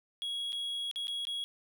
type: tone with dropouts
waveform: triangle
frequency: 3322 Hz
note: G#7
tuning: in tune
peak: -32 dBFS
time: 0.22-1.44 s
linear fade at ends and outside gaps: 0 ms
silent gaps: 0.522-0.529 / 0.913-0.959 / 1.071-1.081 / 1.252-1.27 s
effects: none